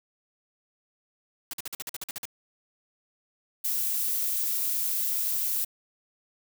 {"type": "noise bursts", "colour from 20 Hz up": "white", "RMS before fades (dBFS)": -35, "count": 11, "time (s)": [1.51, 2.254], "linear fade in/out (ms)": 2, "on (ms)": 24, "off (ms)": 48}
{"type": "noise", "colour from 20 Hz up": "violet", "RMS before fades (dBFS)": -28, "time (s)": [3.64, 5.65], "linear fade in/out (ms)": 10}
{"effects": []}